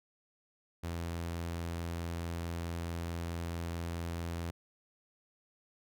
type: tone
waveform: sawtooth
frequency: 84.6 Hz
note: E2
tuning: 45 cents sharp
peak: -32 dBFS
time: 0.83-4.51 s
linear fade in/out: 10 ms
effects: none